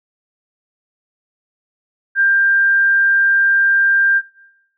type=tone; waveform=sine; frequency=1590 Hz; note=G6; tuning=24 cents sharp; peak=-10 dBFS; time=2.15-4.22 s; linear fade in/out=50 ms; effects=noise-tail reverb RT60 0.8 s tail -21 dB re dry